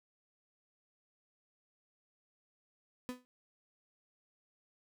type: tone with exponential decay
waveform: 35% pulse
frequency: 250.3 Hz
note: B3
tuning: 23 cents sharp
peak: -33 dBFS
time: 3.09-3.25 s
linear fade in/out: 0 ms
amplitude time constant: 34 ms
effects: none